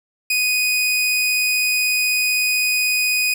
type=tone; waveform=sawtooth; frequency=2489 Hz; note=D#7; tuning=in tune; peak=-13 dBFS; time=0.3-3.34 s; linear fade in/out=5 ms; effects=none